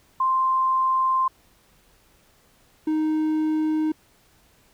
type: tone pair in turn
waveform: sine / triangle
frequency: 1046.5 / 311.1 Hz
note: C6 / D#4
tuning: 0 / 0 cents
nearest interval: octave + major sixth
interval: 2100 cents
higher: first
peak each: -18 dBFS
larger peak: neither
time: 0.2-1.28 / 2.87-3.92 s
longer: first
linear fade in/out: 5 ms
effects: pink hiss -59 dBFS RMS until 4.73 s